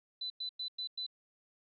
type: tone bursts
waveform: sine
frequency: 4002 Hz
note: B7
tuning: 22 cents sharp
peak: -36 dBFS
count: 5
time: 0.21-1.065 s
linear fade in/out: 5 ms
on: 91 ms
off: 100 ms
effects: none